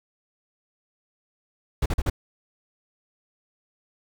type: noise bursts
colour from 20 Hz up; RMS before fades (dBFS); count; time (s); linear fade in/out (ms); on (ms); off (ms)
brown; -22; 4; 1.82-2.099; 5; 39; 41
effects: none